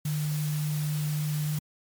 sine tone in noise, 150.6 Hz, D3, 44 cents sharp, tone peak -26 dBFS, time 0.05-1.59 s, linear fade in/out 5 ms, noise white, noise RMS -40 dBFS, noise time 0.05-1.59 s, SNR +11 dB, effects MP3 96 kbps

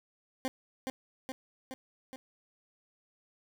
20% pulse tone with echo, 262 Hz, C4, 2 cents sharp, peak -26 dBFS, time 0.45-0.48 s, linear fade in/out 0 ms, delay 420 ms, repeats 4, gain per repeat -3 dB, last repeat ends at 2.16 s, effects none

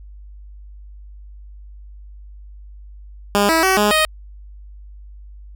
10% pulse tone with pitch steps, 203.3 / 325.1 / 379.3 / 208.3 / 624 Hz, G#3 / E4 / F#4 / G#3 / D#5, -37 / -24 / +43 / +5 / +5 cents, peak -5 dBFS, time 3.35-4.05 s, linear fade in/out 0 ms, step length 140 ms, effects added 50 Hz sine -36 dBFS peak until 5.55 s

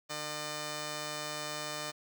5% pulse tone pair together, 150.7 / 602.8 Hz, D3 / D5, +45 / +45 cents, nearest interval 2 octaves, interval 2400 cents, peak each -30 / -28 dBFS, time 0.09-1.92 s, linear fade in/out 20 ms, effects none

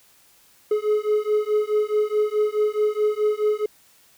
triangle beating tone pair, 421.3 / 426 Hz, G#4 / G#4, +25 / +44 cents, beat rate 4.7 Hz, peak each -20 dBFS, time 0.71-3.66 s, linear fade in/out 5 ms, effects white hiss -56 dBFS RMS until 4.17 s

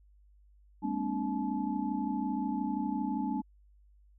sine tone cluster, 201.3 / 226.9 / 258.7 / 291.5 / 861 Hz, G3 / A#3 / C4 / D4 / A5, +46 / -47 / -19 / -13 / -38 cents, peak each -36 / -38 / -36 / -35 / -38 dBFS, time 0.82-3.42 s, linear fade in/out 20 ms, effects added 50 Hz sine -58 dBFS peak until 4.18 s

